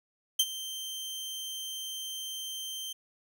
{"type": "tone with ADSR envelope", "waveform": "sawtooth", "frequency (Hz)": 3131, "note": "G7", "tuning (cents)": -3, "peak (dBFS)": -17, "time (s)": [0.39, 2.93], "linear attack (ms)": 7, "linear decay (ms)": 48, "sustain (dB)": -16, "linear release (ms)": 9, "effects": []}